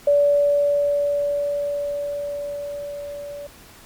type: tone with level ramp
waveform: sine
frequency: 576 Hz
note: D5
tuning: 34 cents flat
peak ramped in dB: -12 to -31 dBFS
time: 0.07-3.47 s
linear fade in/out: 5 ms
effects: pink hiss -46 dBFS RMS until 3.85 s + MP3 96 kbps